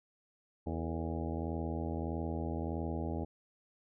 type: harmonic tone with a mistuned harmonic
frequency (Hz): 81.6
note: E2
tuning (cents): -17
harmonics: 1 / 2 / 3 / 4 / 5 / 6 / 7 / 8 / 9 / 10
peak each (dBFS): -38 / -42 / -41 / -42 / -46 / -48 / -48 / -49 / -50 / -48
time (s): 0.66-3.25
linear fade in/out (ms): 10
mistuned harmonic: 5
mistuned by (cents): +77
effects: none